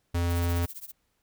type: tone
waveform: square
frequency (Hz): 86.2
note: F2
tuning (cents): -22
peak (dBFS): -25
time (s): 0.14-0.66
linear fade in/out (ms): 10
type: noise with tremolo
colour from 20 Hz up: violet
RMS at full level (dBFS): -38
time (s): 0.29-0.92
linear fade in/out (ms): 20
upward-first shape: triangle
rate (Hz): 15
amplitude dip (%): 100
effects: pink hiss -74 dBFS RMS until 1.22 s